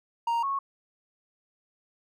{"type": "tone pair in turn", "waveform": ["triangle", "sine"], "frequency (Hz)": [932.3, 1100.3], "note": ["A#5", "C#6"], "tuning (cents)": [0, -13], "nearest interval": "minor third", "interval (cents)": 287, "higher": "second", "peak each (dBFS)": [-22, -26], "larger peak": "first", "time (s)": [[0.27, 0.43], [0.43, 0.59]], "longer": "neither", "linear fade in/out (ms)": 5, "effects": []}